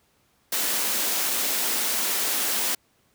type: high-pass noise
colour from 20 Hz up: white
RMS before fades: -25 dBFS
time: 0.52-2.75 s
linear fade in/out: 5 ms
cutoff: 190 Hz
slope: 48 dB/octave
effects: pink hiss -65 dBFS RMS until 3.14 s + high-pass 60 Hz 12 dB/octave